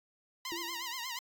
10% pulse tone with vibrato, 987.8 Hz, B5, in tune, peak -29 dBFS, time 0.45-1.19 s, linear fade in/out 2 ms, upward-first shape sine, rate 8.4 Hz, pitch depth 120 cents each way
sine tone with exponential decay, 340 Hz, F4, 46 cents flat, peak -37 dBFS, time 0.52-1.03 s, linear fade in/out 0 ms, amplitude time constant 110 ms
effects AAC 64 kbps

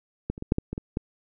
clicks, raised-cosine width 3 ms, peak -14 / -25 / -20 / -6 / -12 / -18 / -18 / -13 dBFS, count 8, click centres 0.3 / 0.379 / 0.424 / 0.521 / 0.584 / 0.73 / 0.779 / 0.971 s, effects none

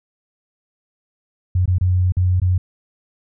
sine tone with dropouts, 91.1 Hz, F#2, 26 cents flat, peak -13 dBFS, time 1.55-2.58 s, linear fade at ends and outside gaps 5 ms, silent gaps 1.658-1.677 / 1.784-1.81 / 2.122-2.168 / 2.4-2.417 s, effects none

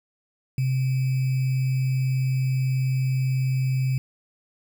sine tone with sample-and-hold, 130.81 Hz, C3, in tune, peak -20 dBFS, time 0.58-3.98 s, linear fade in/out 2 ms, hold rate 2450 Hz, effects none

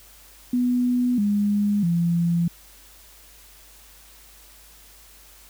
sine tone with pitch steps, 246.9 / 205.2 / 170.6 Hz, B3 / G#3 / F3, 0 / -21 / -40 cents, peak -18 dBFS, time 0.53-2.48 s, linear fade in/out 5 ms, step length 650 ms, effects added 50 Hz sine -53 dBFS peak until 5.49 s + white hiss -50 dBFS RMS until 5.49 s

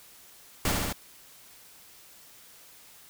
pink noise with echo, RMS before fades -26 dBFS, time 0.65-0.72 s, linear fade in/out 2 ms, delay 69 ms, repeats 3, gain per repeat -2 dB, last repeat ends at 0.927 s, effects white hiss -53 dBFS RMS until 3.09 s

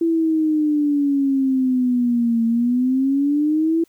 sine exponential two-way sweep, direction down then up, 334.4 to 227.7 to 334.4 Hz, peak -15 dBFS, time 0.01-3.84 s, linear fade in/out 5 ms, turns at 2.45 s, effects white hiss -60 dBFS RMS until 3.88 s

